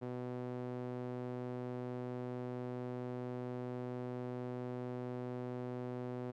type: tone with band-pass filter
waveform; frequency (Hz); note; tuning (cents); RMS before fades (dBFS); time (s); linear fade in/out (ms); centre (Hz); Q
sawtooth; 124.4; B2; +13; -42; 0.01-6.32; 20; 390; 0.97
effects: none